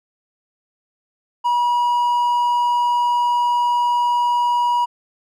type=tone; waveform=triangle; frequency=965 Hz; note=B5; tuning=40 cents flat; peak=-13 dBFS; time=1.44-4.86 s; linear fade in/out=20 ms; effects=none